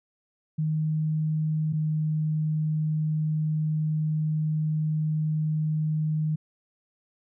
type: tone pair in turn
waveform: sine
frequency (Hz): 155.56 / 154.83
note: D#3 / D#3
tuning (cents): 0 / -8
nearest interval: unison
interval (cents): 8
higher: first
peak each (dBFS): -23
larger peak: neither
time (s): 0.58-1.73 / 1.73-6.36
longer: second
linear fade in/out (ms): 10
effects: none